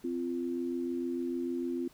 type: tone pair together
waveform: sine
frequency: 258.8 / 345.5 Hz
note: C4 / F4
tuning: -19 / -19 cents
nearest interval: perfect fourth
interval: 500 cents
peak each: -34 / -34 dBFS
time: 0.04-1.88 s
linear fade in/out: 5 ms
effects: pink hiss -61 dBFS RMS until 1.93 s